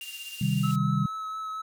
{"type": "tone with tremolo", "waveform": "triangle", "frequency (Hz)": 2794, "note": "F7", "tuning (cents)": 0, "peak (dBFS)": -34, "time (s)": [0.01, 0.71], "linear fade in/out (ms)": 0, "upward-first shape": "sine", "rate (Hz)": 16, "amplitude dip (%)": 65}
{"type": "band-pass noise", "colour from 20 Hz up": "white", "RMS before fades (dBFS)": -45, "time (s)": [0.01, 0.76], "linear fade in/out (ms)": 5, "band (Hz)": [2600, 12000], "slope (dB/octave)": 12}
{"type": "chord", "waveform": "sine", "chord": "C minor", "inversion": "none", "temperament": "equal", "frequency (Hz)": [130.81, 155.56, 196], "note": ["C3", "Eb3", "G3"], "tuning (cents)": [0, 0, 0], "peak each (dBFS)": -27, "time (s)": [0.41, 1.06], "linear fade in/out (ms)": 5}
{"type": "tone with vibrato", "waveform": "triangle", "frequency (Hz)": 1294, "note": "E6", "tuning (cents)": -32, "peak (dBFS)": -30, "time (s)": [0.63, 1.62], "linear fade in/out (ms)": 10, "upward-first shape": "triangle", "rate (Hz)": 4.3, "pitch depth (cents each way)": 16}
{"effects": []}